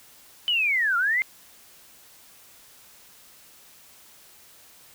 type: linear two-way sweep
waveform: sine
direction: down then up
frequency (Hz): 3025 to 1356 to 2137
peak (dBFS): -20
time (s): 0.48-1.22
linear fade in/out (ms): 0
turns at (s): 0.97
effects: white hiss -52 dBFS RMS until 4.94 s